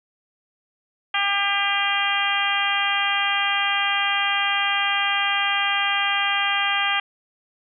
harmonic tone, 400 Hz, G4, 35 cents sharp, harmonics 2 / 3 / 4 / 5 / 6 / 7 / 8, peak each -27 / -27 / -27 / -27 / -27 / -27 / -27 dBFS, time 1.14-7 s, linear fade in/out 5 ms, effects none

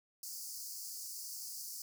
pink high-pass noise, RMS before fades -45 dBFS, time 0.23-1.82 s, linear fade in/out 2 ms, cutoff 4600 Hz, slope 96 dB/octave, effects none

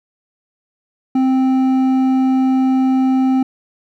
triangle tone with hard clipping, 261.6 Hz, C4, in tune, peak -13 dBFS, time 1.15-3.43 s, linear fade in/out 5 ms, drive 10 dB, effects none

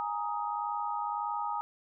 sine chord, Ab suspended second, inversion none, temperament equal with one note detuned, 830.6 / 932.3 / 1251 Hz, Ab5 / Bb5 / Eb6, 0 / 0 / +9 cents, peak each -35 / -35 / -36 dBFS, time 0-1.61 s, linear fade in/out 0 ms, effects none

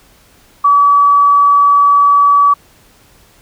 sine tone, 1144 Hz, D6, 46 cents flat, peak -5 dBFS, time 0.64-2.54 s, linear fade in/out 10 ms, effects pink hiss -47 dBFS RMS until 3.41 s

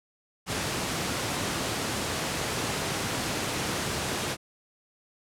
pink high-pass noise, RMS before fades -30 dBFS, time 0.46-4.37 s, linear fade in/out 50 ms, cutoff 100 Hz, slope 12 dB/octave, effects low-pass 10000 Hz 12 dB/octave

